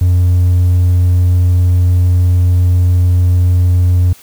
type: tone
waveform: triangle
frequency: 89.3 Hz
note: F2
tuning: 39 cents sharp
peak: -4 dBFS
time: 0.01-4.13 s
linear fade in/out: 5 ms
effects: tanh soft clip ceiling -1 dBFS + white hiss -41 dBFS RMS until 4.22 s